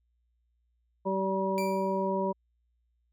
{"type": "harmonic tone", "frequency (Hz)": 192.3, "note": "G3", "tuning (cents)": -33, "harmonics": [1, 2, 3, 5], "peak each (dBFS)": [-32, -32, -32, -32], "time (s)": [1.05, 2.33], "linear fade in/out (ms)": 20}
{"type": "tone with exponential decay", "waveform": "sawtooth", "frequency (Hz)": 2349, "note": "D7", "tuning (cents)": 0, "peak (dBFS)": -31, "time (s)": [1.58, 2.09], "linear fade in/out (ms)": 0, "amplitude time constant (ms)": 110}
{"effects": ["added 59 Hz sine -70 dBFS peak until 3.12 s"]}